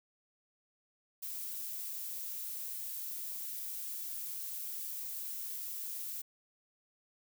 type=noise; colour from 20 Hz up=violet; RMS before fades=-41 dBFS; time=1.22-6.22 s; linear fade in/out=10 ms; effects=none